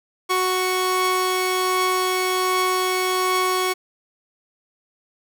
sawtooth tone pair together, 370 / 1108.7 Hz, F#4 / C#6, 0 / 0 cents, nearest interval octave + perfect fifth, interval 1900 cents, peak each -18 dBFS, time 0.29-3.74 s, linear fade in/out 20 ms, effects none

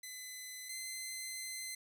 10% pulse tone pair in turn, 2020 / 2058 Hz, B6 / C7, +39 / -29 cents, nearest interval unison, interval 32 cents, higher second, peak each -36 / -32 dBFS, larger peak second, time 0.03-0.69 / 0.69-1.75 s, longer second, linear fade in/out 5 ms, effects none

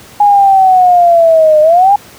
sine linear two-way sweep, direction down then up, 829 to 605 to 829 Hz, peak -3 dBFS, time 0.2-1.96 s, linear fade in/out 5 ms, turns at 1.61 s, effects pink hiss -36 dBFS RMS until 2.18 s + high-pass 80 Hz 12 dB/octave

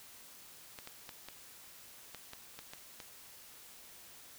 clicks, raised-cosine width 0.2 ms, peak -28 dBFS, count 9, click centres 0.788 / 0.874 / 1.092 / 1.286 / 2.147 / 2.334 / 2.59 / 2.735 / 3.002 s, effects white hiss -55 dBFS RMS until 4.38 s

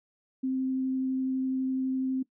sine tone with vibrato, 261.6 Hz, C4, in tune, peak -26 dBFS, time 0.43-2.23 s, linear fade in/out 10 ms, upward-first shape triangle, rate 12 Hz, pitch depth 8 cents each way, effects noise-tail reverb RT60 0.1 s tail -19 dB re dry

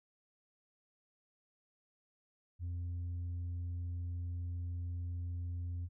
sine tone, 87.31 Hz, F2, in tune, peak -34 dBFS, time 2.59-5.89 s, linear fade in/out 50 ms, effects tanh soft clip ceiling -36 dBFS

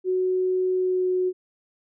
sine tone with pitch glide, 370 to 367.2 Hz, F#4 to F#4, 0 to -13 cents, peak -20 dBFS, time 0.04-1.33 s, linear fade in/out 50 ms, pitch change -13 cents, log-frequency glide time 0.73-1.08 s, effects none

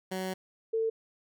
15% pulse / sine tone pair in turn, 187.3 / 448.2 Hz, F#3 / A4, +21 / +32 cents, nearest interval octave + minor third, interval 1511 cents, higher second, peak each -26 dBFS, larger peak neither, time 0.11-0.34 / 0.73-0.9 s, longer first, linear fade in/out 10 ms, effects none

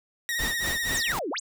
sawtooth tone with vibrato, 1864.7 Hz, A#6, in tune, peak -23 dBFS, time 0.29-1.12 s, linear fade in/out 0 ms, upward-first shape sine, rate 16 Hz, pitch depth 48 cents each way
pink noise with tremolo, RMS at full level -31 dBFS, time 0.39-1.19 s, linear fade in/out 0 ms, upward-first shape sine, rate 4.2 Hz, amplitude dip 100%
sine exponential two-way sweep, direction down then up, 9300 to 261.6 to 9300 Hz, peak -28 dBFS, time 0.94-1.4 s, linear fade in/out 10 ms, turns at 1.3 s
effects none

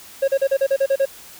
triangle tone bursts, 545 Hz, C#5, 29 cents flat, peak -12 dBFS, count 9, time 0.22-1.056 s, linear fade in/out 10 ms, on 60 ms, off 37 ms, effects white hiss -42 dBFS RMS until 1.39 s

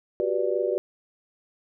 sine chord, G major seventh, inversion third, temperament just, 367.5 / 392 / 490 / 588 Hz, F#4 / G4 / B4 / D5, -12 / 0 / -14 / +2 cents, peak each -28 dBFS, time 0.2-0.78 s, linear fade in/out 0 ms, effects none

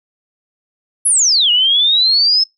sine exponential two-way sweep, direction down then up, 11150 to 2851 to 5270 Hz, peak -9 dBFS, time 1.05-2.44 s, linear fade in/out 10 ms, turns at 1.51 s, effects noise-tail reverb RT60 0.2 s tail -25 dB re dry

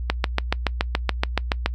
click train, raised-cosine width 0.3 ms, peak -3 dBFS, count 12, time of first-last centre 0.1-1.66 s, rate 7.05 Hz, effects noise-tail reverb RT60 0.1 s tail -24 dB re dry + added 60 Hz sine -25 dBFS peak until 1.74 s

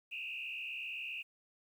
sine tone with frequency modulation, 2645 Hz, E7, 5 cents sharp, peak -39 dBFS, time 0.11-1.23 s, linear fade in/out 20 ms, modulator 67.7 Hz, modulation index 2.7, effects 11-bit

